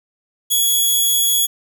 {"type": "tone", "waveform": "5% pulse", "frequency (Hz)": 3359, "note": "G#7", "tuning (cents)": 19, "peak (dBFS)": -6, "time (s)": [0.5, 1.47], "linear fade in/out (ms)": 20, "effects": []}